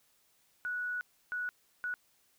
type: tone bursts at uneven times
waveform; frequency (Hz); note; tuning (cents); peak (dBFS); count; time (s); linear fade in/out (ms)
sine; 1470; F#6; -12; -33; 3; 0.65-1.01 / 1.32-1.49 / 1.84-1.94; 0
effects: white hiss -70 dBFS RMS until 2.38 s